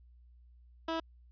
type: tone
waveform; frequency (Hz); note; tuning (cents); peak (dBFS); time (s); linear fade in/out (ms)
15% pulse; 326.3; E4; -18; -26; 0.88-1; 5
effects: added 60 Hz sine -56 dBFS peak until 1.31 s + resampled to 11025 Hz